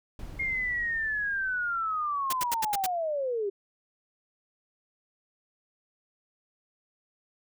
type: noise with exponential decay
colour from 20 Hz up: brown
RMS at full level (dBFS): -39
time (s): 0.19-3.32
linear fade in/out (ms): 2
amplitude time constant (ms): 680
type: linear sweep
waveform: sine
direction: down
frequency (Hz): 2143 to 385.3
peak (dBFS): -27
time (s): 0.39-3.5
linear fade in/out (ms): 10
type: noise bursts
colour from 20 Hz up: white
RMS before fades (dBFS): -30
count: 6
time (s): 2.3-2.864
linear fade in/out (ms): 5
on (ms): 29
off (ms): 78
effects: none